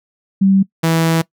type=tone pair in turn; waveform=sine / sawtooth; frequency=193.7 / 163.63 Hz; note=G3 / E3; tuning=-20 / -12 cents; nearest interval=minor third; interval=292 cents; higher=first; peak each=-8 dBFS; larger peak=neither; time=0.41-0.63 / 0.83-1.22 s; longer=second; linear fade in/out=10 ms; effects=noise-tail reverb RT60 0.1 s tail -21 dB re dry